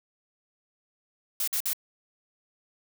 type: noise bursts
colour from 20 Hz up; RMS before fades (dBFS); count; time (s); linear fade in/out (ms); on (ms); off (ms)
blue; -28; 3; 1.4-1.732; 2; 76; 52
effects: none